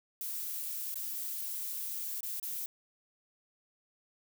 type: noise with dropouts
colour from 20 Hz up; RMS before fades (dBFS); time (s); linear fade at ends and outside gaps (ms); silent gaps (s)
violet; -38; 0.21-2.66; 1; 0.943-0.956 / 2.207-2.231 / 2.398-2.428
effects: none